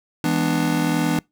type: chord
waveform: square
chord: E dominant seventh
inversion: none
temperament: just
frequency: 164.81 / 206 / 247.2 / 296.7 Hz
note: E3 / G#3 / B3 / D4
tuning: 0 / -14 / +2 / +18 cents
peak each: -24 / -29 / -25 / -23 dBFS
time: 0.24-1.19 s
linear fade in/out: 2 ms
effects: noise-tail reverb RT60 0.2 s tail -26 dB re dry